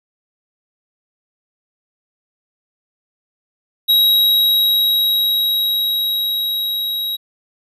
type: tone with level ramp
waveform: square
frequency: 3834 Hz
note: A#7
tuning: 48 cents sharp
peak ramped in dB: -10 to -20 dBFS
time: 3.88-7.17 s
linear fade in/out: 20 ms
effects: resampled to 32000 Hz